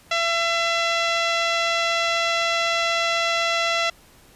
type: tone with low-pass filter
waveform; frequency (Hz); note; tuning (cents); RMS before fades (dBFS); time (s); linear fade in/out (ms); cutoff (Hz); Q
15% pulse; 673; E5; +36; -22; 0.11-3.9; 5; 4400; 5.8
effects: pink hiss -52 dBFS RMS until 4.35 s + resampled to 32000 Hz